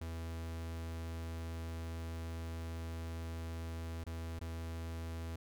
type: tone with dropouts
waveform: 45% pulse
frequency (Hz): 82.41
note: E2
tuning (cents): 0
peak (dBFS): -40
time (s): 0.01-5.36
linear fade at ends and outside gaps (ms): 5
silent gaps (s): 4.04-4.065 / 4.392-4.411
effects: none